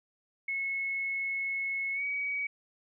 sine tone with pitch glide, 2188 to 2264 Hz, C#7 to C#7, -23 to +36 cents, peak -30 dBFS, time 0.48-2.47 s, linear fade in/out 5 ms, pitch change +59 cents, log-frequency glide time 1.93-2.04 s, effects none

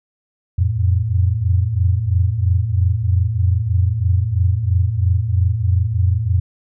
sine tone cluster, 86.5 / 89.6 / 112.3 Hz, F2 / F2 / A2, -16 / +45 / +36 cents, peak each -18 dBFS, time 0.58-6.4 s, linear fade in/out 10 ms, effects none

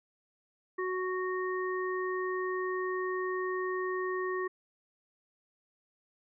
harmonic tone, 370 Hz, F#4, in tune, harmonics 1 / 3 / 5, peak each -32 / -37 / -39 dBFS, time 0.78-4.48 s, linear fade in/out 10 ms, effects none

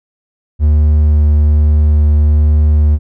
triangle tone, 75.1 Hz, D2, 39 cents sharp, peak -4 dBFS, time 0.59-2.99 s, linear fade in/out 50 ms, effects none

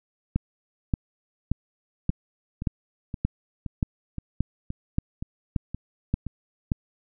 two click trains, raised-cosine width 5 ms, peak -19 / -10 dBFS, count 9 / 12, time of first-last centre 2.1-6.267 / 0.36-6.718 s, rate 1.92 / 1.73 Hz, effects none

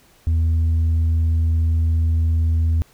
sine tone, 81.4 Hz, E2, 21 cents flat, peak -12 dBFS, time 0.27-2.82 s, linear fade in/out 0 ms, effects tanh soft clip ceiling -14 dBFS + pink hiss -54 dBFS RMS until 2.93 s

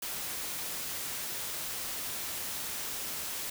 white noise, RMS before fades -37 dBFS, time 0.02-3.5 s, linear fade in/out 5 ms, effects none

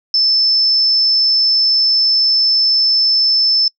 sine tone, 5274 Hz, E8, in tune, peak -10 dBFS, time 0.14-3.68 s, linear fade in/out 2 ms, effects noise-tail reverb RT60 0.1 s tail -25 dB re dry

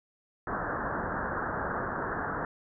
white low-pass noise, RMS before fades -33 dBFS, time 0.47-2.45 s, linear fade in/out 2 ms, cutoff 1700 Hz, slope 96 dB/octave, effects none

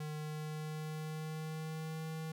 square tone with pitch glide, 152.6 to 159.08 Hz, D#3 to D#3, -33 to +39 cents, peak -40 dBFS, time 0-2.32 s, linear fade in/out 5 ms, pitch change +72 cents, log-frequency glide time 0.14-2.05 s, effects none

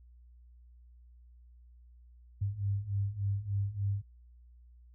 sine beating tone pair, 98 / 101.4 Hz, G2 / G#2, 0 / -41 cents, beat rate 3.4 Hz, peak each -35 / -32 dBFS, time 2.41-4.02 s, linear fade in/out 10 ms, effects added 60 Hz sine -54 dBFS peak until 4.94 s

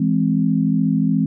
sine chord, E augmented, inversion none, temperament equal, 164.81 / 207.7 / 261.6 Hz, E3 / G#3 / B#3, 0 / 0 / 0 cents, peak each -19 dBFS, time 0-1.26 s, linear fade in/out 5 ms, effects none

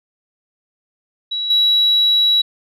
sine tone with level steps, 3900 Hz, B7, 23 cents flat, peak -19 / -10 dBFS, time 1.31-2.42 s, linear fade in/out 10 ms, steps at 1.5 s, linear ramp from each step 5 ms, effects tanh soft clip ceiling -6 dBFS

